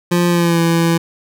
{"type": "tone with pitch glide", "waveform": "25% pulse", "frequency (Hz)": [174.61, 167.21], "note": ["F3", "E3"], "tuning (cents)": [0, 25], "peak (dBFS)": -8, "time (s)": [0.11, 0.98], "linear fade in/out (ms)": 10, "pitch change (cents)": -75, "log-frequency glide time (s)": [0.28, 0.6], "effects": []}